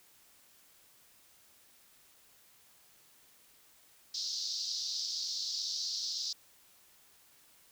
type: band-pass noise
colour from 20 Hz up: pink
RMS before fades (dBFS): -37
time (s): 4.14-6.33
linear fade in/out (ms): 5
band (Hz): 4200 to 5600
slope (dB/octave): 48
effects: white hiss -63 dBFS RMS until 7.71 s